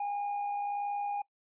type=tone with amplitude modulation; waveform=triangle; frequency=815 Hz; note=G#5; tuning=33 cents flat; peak=-28 dBFS; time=0-1.22 s; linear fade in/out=5 ms; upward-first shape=sine; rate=61.4 Hz; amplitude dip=30%; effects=noise-tail reverb RT60 0.1 s tail -21 dB re dry + resampled to 8000 Hz